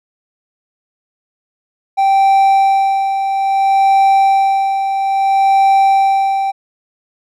triangle tone with tremolo, 781 Hz, G5, 7 cents flat, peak -5 dBFS, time 1.97-6.52 s, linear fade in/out 20 ms, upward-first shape sine, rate 0.6 Hz, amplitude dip 55%, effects none

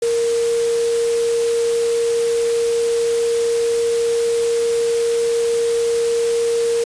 sine tone in noise, 466.2 Hz, A#4, in tune, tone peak -15 dBFS, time 0.02-6.84 s, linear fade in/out 5 ms, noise white, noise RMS -29 dBFS, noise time 0.02-6.84 s, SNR +11 dB, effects resampled to 22050 Hz

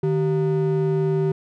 triangle ring-modulated tone, 270 Hz, C#4, 45 cents flat, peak -13 dBFS, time 0.03-1.32 s, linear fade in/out 5 ms, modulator 116 Hz, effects none

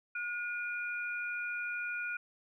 sine tone pair together, 1441 / 2423 Hz, F#6 / D#7, -46 / -47 cents, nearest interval major sixth, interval 899 cents, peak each -36 / -39 dBFS, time 0.15-2.17 s, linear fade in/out 5 ms, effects none

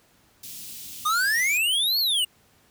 white band-stop noise, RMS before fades -39 dBFS, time 0.43-1.58 s, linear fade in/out 5 ms, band 280 to 2800 Hz, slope 24 dB/octave
square exponential two-way sweep, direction up then down, 1195 to 4495 to 2798 Hz, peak -21 dBFS, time 1.05-2.25 s, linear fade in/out 10 ms, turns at 1.99 s
effects pink hiss -60 dBFS RMS until 2.7 s + high-pass 60 Hz 12 dB/octave

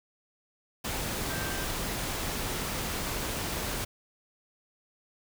sine tone in noise, 1568 Hz, G6, in tune, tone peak -39 dBFS, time 1.3-1.65 s, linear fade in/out 10 ms, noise pink, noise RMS -33 dBFS, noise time 0.84-3.85 s, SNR -9 dB, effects none

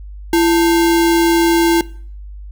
sine tone with sample-and-hold, 335.9 Hz, E4, 33 cents sharp, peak -9 dBFS, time 0.33-1.81 s, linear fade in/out 2 ms, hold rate 1225 Hz, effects noise-tail reverb RT60 0.5 s tail -20 dB re dry + added 50 Hz sine -29 dBFS peak until 2.51 s

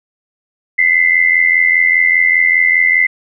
sine tone pair together, 2008 / 2093 Hz, B6 / C7, +28 / 0 cents, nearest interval minor second, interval 72 cents, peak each -11 dBFS, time 0.78-3.07 s, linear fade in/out 10 ms, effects none

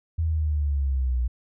sine linear sweep, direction down, 82.41 to 59.5 Hz, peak -21 dBFS, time 0.18-1.28 s, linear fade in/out 10 ms, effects none

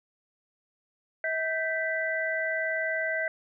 sine tone cluster, 643 / 1559 / 1980 Hz, E5 / G6 / B6, -43 / -10 / +4 cents, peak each -31 dBFS, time 1.24-3.28 s, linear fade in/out 2 ms, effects none

